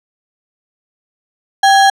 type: tone with sample-and-hold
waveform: sine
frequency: 784 Hz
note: G5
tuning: in tune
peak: -5 dBFS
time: 1.63-1.9 s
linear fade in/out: 5 ms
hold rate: 2450 Hz
effects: low-pass 7000 Hz 12 dB/octave